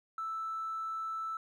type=tone with tanh clipping; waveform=triangle; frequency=1318.5 Hz; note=E6; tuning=in tune; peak=-34 dBFS; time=0.18-1.37 s; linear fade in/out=2 ms; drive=1 dB; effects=none